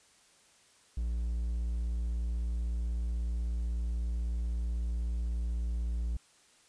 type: tone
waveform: triangle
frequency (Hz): 58.1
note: A#1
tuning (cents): -5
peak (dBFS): -28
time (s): 0.97-6.17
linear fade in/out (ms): 5
effects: white hiss -63 dBFS RMS until 6.68 s + resampled to 22050 Hz